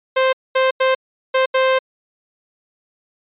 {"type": "tone bursts at uneven times", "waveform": "sawtooth", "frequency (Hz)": 523.3, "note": "C5", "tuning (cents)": 0, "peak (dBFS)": -9, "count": 5, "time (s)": [[0.16, 0.33], [0.55, 0.71], [0.8, 0.95], [1.34, 1.46], [1.54, 1.79]], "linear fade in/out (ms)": 10, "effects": ["resampled to 8000 Hz"]}